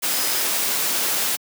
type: tone in noise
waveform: sine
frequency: 5060 Hz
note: D#8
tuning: 28 cents sharp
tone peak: -31 dBFS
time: 0.1-0.43 s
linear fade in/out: 20 ms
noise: white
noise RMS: -22 dBFS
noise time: 0.02-1.37 s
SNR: -12 dB
effects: high-pass 200 Hz 12 dB/octave